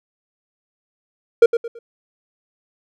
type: tone with echo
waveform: triangle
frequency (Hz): 466.2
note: A#4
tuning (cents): 0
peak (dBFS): -3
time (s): 1.42-1.46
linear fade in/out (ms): 5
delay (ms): 110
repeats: 3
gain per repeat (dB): -10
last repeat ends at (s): 1.79
effects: none